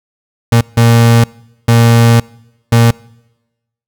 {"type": "tone bursts at uneven times", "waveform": "35% pulse", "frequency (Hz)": 116.54, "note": "A#2", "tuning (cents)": 0, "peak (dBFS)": -3, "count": 4, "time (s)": [[0.52, 0.61], [0.77, 1.24], [1.68, 2.2], [2.72, 2.91]], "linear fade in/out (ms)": 5, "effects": ["noise-tail reverb RT60 1.0 s tail -25 dB re dry"]}